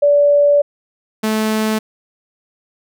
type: tone pair in turn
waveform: sine / sawtooth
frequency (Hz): 578 / 217.5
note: D5 / A3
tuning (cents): -28 / -20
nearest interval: octave + perfect fourth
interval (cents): 1692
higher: first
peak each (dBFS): -8 / -11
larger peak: first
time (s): 0.02-0.62 / 1.23-1.79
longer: first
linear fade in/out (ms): 10
effects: none